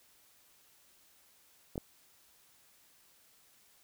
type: clicks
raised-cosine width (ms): 2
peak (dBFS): -28 / -21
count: 2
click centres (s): 1.757 / 1.779
effects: white hiss -65 dBFS RMS until 3.83 s